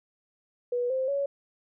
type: tone with pitch steps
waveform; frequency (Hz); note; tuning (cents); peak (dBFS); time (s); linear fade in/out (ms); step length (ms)
sine; 487.7 / 522.7 / 560.2; B4 / C5 / C#5; -22 / -2 / +18; -25; 0.72-1.26; 5; 180
effects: none